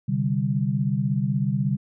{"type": "chord", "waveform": "sine", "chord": "C suspended second", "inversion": "none", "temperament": "just", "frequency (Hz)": [130.81, 147.16, 196.22], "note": ["C3", "D3", "G3"], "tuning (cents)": [0, 4, 2], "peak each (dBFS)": -25, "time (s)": [0.08, 1.77], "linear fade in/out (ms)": 10, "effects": []}